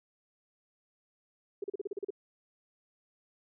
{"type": "tone bursts", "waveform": "sine", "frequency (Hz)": 399.8, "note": "G4", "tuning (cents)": 34, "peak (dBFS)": -32, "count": 9, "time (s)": [1.62, 2.105], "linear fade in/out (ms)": 5, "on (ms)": 21, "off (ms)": 37, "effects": []}